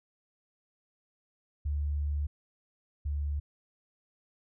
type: tone pair in turn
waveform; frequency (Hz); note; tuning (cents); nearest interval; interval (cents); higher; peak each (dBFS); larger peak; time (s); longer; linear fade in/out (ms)
sine; 73 / 72.58; D2 / D2; -10 / -20; unison; 10; first; -28 / -29; first; 1.65-2.27 / 3.05-3.4; first; 10
effects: none